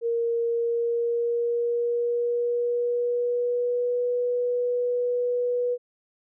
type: tone with pitch glide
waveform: sine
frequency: 466.2 to 489.1 Hz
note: A#4 to B4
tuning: 0 to -17 cents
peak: -22 dBFS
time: 0.01-5.78 s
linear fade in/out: 50 ms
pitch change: +83 cents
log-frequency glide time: 0.41-4.02 s
effects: none